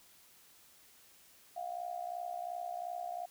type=tone with amplitude modulation; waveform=sine; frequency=707 Hz; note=F5; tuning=21 cents sharp; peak=-34 dBFS; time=1.56-3.26 s; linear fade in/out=10 ms; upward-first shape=sine; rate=62.8 Hz; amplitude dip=80%; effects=white hiss -62 dBFS RMS until 3.3 s